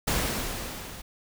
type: noise with level ramp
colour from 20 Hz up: pink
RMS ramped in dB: -25 to -42 dBFS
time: 0.07-1.02 s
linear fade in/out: 10 ms
effects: none